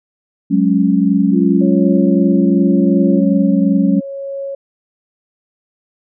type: chord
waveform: sine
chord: F# suspended second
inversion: none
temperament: equal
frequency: 185 / 207.7 / 277.2 Hz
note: F#3 / G#3 / C#4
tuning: 0 / 0 / 0 cents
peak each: -14 dBFS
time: 0.5-4.01 s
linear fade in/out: 20 ms
type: tone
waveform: sine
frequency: 346.2 Hz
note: F4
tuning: 15 cents flat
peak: -17 dBFS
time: 1.31-3.22 s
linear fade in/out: 50 ms
type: tone with tremolo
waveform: sine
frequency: 551 Hz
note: C#5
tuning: 11 cents flat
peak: -20 dBFS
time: 1.61-4.55 s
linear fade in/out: 5 ms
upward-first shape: triangle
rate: 0.8 Hz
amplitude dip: 60%
effects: none